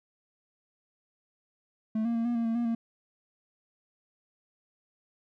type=tone with pitch steps; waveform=triangle; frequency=219.1 / 233.4 / 229.7 / 239.2 / 231.4 / 227.1 / 237.4 / 229.8 Hz; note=A3 / A#3 / A#3 / A#3 / A#3 / A#3 / A#3 / A#3; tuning=-7 / +2 / -25 / +45 / -13 / -45 / +32 / -25 cents; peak=-24 dBFS; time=1.95-2.75 s; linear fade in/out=5 ms; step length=100 ms; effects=none